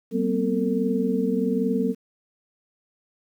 sine tone cluster, 191.3 / 235 / 256.2 / 451.2 Hz, G3 / A#3 / C4 / A4, -42 / +14 / -36 / +44 cents, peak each -26 dBFS, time 0.11-1.95 s, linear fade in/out 50 ms, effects 9-bit

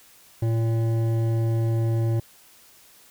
sine tone with hard clipping, 113.8 Hz, A#2, 41 cents flat, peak -22 dBFS, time 0.42-2.2 s, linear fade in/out 5 ms, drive 11 dB, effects white hiss -53 dBFS RMS until 3.1 s

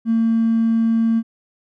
triangle tone with hard clipping, 226.9 Hz, A#3, 47 cents flat, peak -14 dBFS, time 0.05-1.23 s, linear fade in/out 50 ms, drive 3 dB, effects none

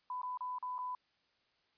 sine tone with dropouts, 1000 Hz, B5, 21 cents sharp, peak -37 dBFS, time 0.1-0.95 s, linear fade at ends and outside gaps 2 ms, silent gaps 0.217-0.231 / 0.374-0.407 / 0.585-0.626 / 0.782-0.788 s, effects white hiss -75 dBFS RMS until 1.77 s + resampled to 11025 Hz

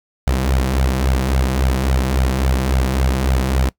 sawtooth tone with flanger, 65.41 Hz, C2, in tune, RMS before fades -17 dBFS, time 0.27-3.69 s, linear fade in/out 0 ms, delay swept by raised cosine 1.3 to 6 ms, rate 3.6 Hz, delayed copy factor +0.75, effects noise-tail reverb RT60 0.1 s tail -21 dB re dry

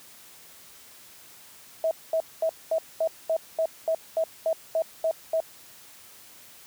sine tone bursts, 646 Hz, E5, 35 cents flat, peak -21 dBFS, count 13, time 1.84-5.403 s, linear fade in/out 2 ms, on 71 ms, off 220 ms, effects white hiss -50 dBFS RMS until 6.66 s + high-pass 60 Hz 12 dB/octave

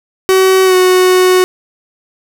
45% pulse tone with pitch glide, 378.1 to 368.4 Hz, F#4 to F#4, +38 to -7 cents, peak -6 dBFS, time 0.29-1.44 s, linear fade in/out 0 ms, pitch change -45 cents, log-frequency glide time 0.64-0.75 s, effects none

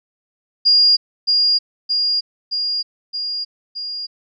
sine tone with echo, 4834 Hz, D8, 49 cents sharp, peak -9 dBFS, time 0.65-0.97 s, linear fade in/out 20 ms, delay 620 ms, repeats 5, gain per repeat -3 dB, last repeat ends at 4.07 s, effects none

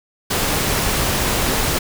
pink noise, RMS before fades -19 dBFS, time 0.3-1.79 s, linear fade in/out 10 ms, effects none

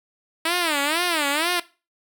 5% pulse tone with vibrato, 316.6 Hz, D#4, 30 cents sharp, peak -9 dBFS, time 0.45-1.6 s, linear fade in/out 5 ms, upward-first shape sine, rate 2.1 Hz, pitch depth 210 cents each way, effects noise-tail reverb RT60 0.3 s tail -18 dB re dry

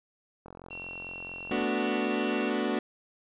click train, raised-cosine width 1 ms, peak -31 dBFS, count 53, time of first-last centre 0.46-1.631 s, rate 44.4 Hz
sine tone, 2728 Hz, F7, 41 cents flat, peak -38 dBFS, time 0.7-2.51 s, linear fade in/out 20 ms
30% pulse chord, B minor seventh, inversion third, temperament equal with one note detuned, 220 / 246.9 / 291.5 / 370 Hz, A3 / B3 / D4 / F#4, 0 / 0 / -13 / 0 cents, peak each -30 dBFS, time 1.51-2.79 s, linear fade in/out 2 ms
effects resampled to 8000 Hz + 10-bit

